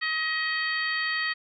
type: harmonic tone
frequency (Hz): 633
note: D#5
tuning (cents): +30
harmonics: 2 / 3 / 4 / 5 / 6 / 7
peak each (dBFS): -35 / -27 / -36 / -37 / -40 / -35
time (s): 0.01-1.34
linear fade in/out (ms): 20
effects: none